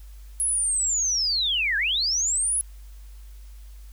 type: linear two-way sweep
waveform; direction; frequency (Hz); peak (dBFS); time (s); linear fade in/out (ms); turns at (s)
sine; down then up; 10670 to 1568 to 10670; -21; 0.4-2.61; 0; 1.77
effects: added 50 Hz sine -40 dBFS peak until 3.92 s + white hiss -58 dBFS RMS until 3.92 s